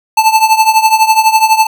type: tone with tremolo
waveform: square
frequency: 879 Hz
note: A5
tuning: 2 cents flat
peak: -3 dBFS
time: 0.17-1.67 s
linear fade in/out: 5 ms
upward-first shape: triangle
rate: 12 Hz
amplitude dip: 85%
effects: none

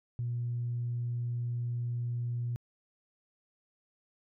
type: tone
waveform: sine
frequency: 120 Hz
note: B2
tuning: 49 cents flat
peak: -30 dBFS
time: 0.19-2.56 s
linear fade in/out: 0 ms
effects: tanh soft clip ceiling -26 dBFS

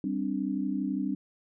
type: chord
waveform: sine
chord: G suspended fourth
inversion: none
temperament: equal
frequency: 196 / 261.6 / 293.7 Hz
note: G3 / C4 / D4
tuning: 0 / 0 / 0 cents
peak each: -32 dBFS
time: 0.04-1.15 s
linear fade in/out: 2 ms
effects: none

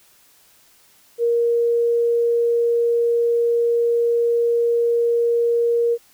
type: tone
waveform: sine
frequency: 469.8 Hz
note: A#4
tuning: 13 cents sharp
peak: -15 dBFS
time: 1.18-5.98 s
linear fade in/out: 50 ms
effects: white hiss -54 dBFS RMS until 6.13 s

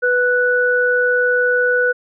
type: tone pair together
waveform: sine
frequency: 493.8 / 1479.7 Hz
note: B4 / F#6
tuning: 0 / 0 cents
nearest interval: octave + perfect fifth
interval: 1900 cents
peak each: -16 / -15 dBFS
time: 0.02-1.93 s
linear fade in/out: 20 ms
effects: none

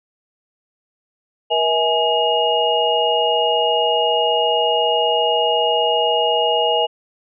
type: tone cluster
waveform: sine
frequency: 478.6 / 644 / 836 / 2864 Hz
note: A#4 / E5 / G#5 / F7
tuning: +46 / -41 / +11 / +43 cents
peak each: -20 dBFS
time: 1.5-6.87 s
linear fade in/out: 20 ms
effects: none

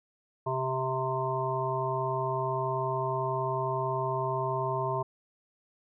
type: harmonic tone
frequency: 130.81 Hz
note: C3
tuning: in tune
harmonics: 1 / 3 / 5 / 7 / 8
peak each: -34 / -34 / -34 / -34 / -34 dBFS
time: 0.46-5.03 s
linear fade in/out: 10 ms
effects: none

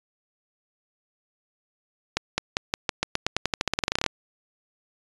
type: accelerating click train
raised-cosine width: 0.2 ms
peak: -5 dBFS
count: 23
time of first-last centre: 2.17-4.063 s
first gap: 210 ms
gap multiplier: 0.9
effects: resampled to 22050 Hz

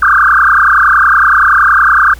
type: tone with frequency modulation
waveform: sine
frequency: 1375 Hz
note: F6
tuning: 27 cents flat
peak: -4 dBFS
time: 0.02-2.14 s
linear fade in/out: 5 ms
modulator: 30.7 Hz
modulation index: 7.5
effects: added 60 Hz sine -29 dBFS peak until 2.19 s + pink hiss -38 dBFS RMS until 2.19 s

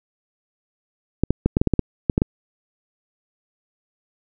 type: clicks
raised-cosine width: 3 ms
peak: -3 dBFS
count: 11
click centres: 1.236 / 1.306 / 1.46 / 1.569 / 1.615 / 1.673 / 1.737 / 1.793 / 2.098 / 2.179 / 2.219 s
effects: none

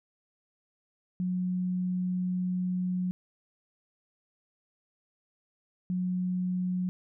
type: tone pair in turn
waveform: sine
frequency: 181.9 / 181.9 Hz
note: F#3 / F#3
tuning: -29 / -29 cents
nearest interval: unison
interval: 0 cents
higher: neither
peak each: -27 dBFS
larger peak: neither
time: 1.2-3.11 / 5.9-6.89 s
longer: first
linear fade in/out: 0 ms
effects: none

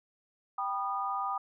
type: chord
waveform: sine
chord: G augmented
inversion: none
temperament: just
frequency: 784 / 980 / 1225 Hz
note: G5 / B5 / D#6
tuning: 0 / -14 / -27 cents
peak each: -35 / -37 / -33 dBFS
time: 0.58-1.38 s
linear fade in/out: 5 ms
effects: none

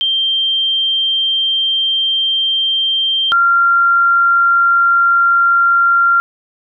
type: tone pair in turn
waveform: sine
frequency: 3160 / 1382.6 Hz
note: G7 / F6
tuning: +13 / -18 cents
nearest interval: octave + major second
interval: 1431 cents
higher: first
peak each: -12 / -8 dBFS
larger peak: second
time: 0.01-3.32 / 3.32-6.2 s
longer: first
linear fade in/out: 0 ms
effects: none

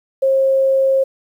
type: tone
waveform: sine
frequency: 536 Hz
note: C5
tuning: 42 cents sharp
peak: -11 dBFS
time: 0.22-1.04 s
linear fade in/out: 10 ms
effects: 8-bit

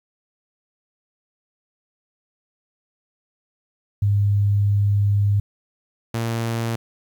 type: tone pair in turn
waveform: sine / sawtooth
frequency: 101.6 / 115.13 Hz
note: G#2 / A#2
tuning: -38 / -21 cents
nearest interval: major second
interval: 217 cents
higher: second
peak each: -15 / -18 dBFS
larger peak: first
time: 4.02-5.4 / 6.14-6.76 s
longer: first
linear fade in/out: 5 ms
effects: 9-bit

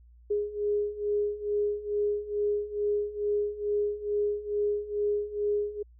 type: beating tone pair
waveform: sine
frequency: 412.5 / 414.8 Hz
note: G#4 / G#4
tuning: -12 / -2 cents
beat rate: 2.3 Hz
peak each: -31 / -28 dBFS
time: 0.3-5.83 s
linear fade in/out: 10 ms
effects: added 59 Hz sine -52 dBFS peak until 5.99 s

